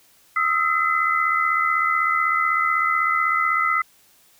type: tone cluster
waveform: sine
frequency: 1258 / 1334 / 2030 Hz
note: D#6 / E6 / B6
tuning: +19 / +20 / +47 cents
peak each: -22 dBFS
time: 0.36-3.82 s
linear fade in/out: 5 ms
effects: white hiss -56 dBFS RMS until 4.39 s